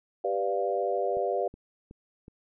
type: chord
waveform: sine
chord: G dominant seventh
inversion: none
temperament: equal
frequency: 392 / 493.9 / 587.3 / 698.5 Hz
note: G4 / B4 / D5 / F5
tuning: 0 / 0 / 0 / 0 cents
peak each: -31 dBFS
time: 0.24-1.48 s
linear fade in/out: 5 ms
type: click train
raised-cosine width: 3 ms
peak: -33 dBFS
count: 4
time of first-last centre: 1.17-2.281 s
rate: 2.7 Hz
effects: none